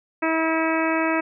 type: harmonic tone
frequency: 322.7 Hz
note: E4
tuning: 37 cents flat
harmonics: 1 / 2 / 3 / 4 / 5 / 6 / 7 / 8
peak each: -23 / -26 / -28 / -29 / -30 / -31 / -31 / -32 dBFS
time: 0.22-1.21 s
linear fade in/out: 10 ms
effects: none